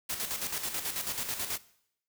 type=noise with tremolo; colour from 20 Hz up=white; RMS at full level=-33 dBFS; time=0.09-1.58 s; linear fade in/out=10 ms; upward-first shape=square; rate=9.2 Hz; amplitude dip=55%; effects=noise-tail reverb RT60 0.7 s tail -19 dB re dry